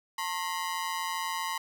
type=ring-modulated tone; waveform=sawtooth; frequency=990 Hz; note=B5; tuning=4 cents sharp; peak=-24 dBFS; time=0.18-1.58 s; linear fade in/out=5 ms; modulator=86.2 Hz; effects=none